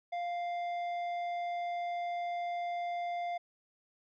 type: tone with tanh clipping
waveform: sine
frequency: 698.5 Hz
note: F5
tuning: in tune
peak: -35 dBFS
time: 0.12-3.38 s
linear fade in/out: 10 ms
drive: 9 dB
effects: none